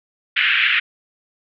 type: band-pass noise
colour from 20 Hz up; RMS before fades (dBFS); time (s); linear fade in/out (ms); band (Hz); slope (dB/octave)
white; -17; 0.36-0.8; 10; 1500 to 3000; 48
effects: none